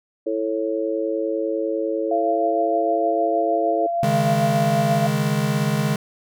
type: harmonic tone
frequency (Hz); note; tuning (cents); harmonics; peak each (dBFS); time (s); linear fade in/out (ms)
110; A2; 0; 3 / 4 / 5; -25 / -25 / -25; 0.26-3.87; 10
type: tone with tremolo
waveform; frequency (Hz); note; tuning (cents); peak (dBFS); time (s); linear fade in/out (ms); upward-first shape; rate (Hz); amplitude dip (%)
sine; 685; F5; -34; -18; 2.11-5.07; 5; triangle; 6.5; 35
type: chord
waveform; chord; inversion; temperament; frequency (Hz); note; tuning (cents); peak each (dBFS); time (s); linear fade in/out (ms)
square; C# suspended second; none; equal; 138.59 / 155.56 / 207.7; C#3 / D#3 / G#3; 0 / 0 / 0; -24; 4.03-5.96; 2
effects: none